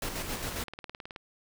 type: noise with tremolo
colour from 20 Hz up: pink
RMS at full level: -34 dBFS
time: 0.02-0.64 s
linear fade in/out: 2 ms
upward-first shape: square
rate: 7.4 Hz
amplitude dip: 40%
type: click train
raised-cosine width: 0.3 ms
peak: -25 dBFS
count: 14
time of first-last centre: 0.47-1.161 s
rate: 18.8 Hz
effects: none